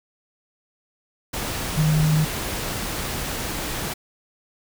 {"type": "tone in noise", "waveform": "sine", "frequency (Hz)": 154.7, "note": "D#3", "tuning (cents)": -10, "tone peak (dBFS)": -16, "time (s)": [1.77, 2.25], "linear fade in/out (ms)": 10, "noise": "pink", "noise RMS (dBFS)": -28, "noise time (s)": [1.33, 3.94], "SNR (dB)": 9, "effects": []}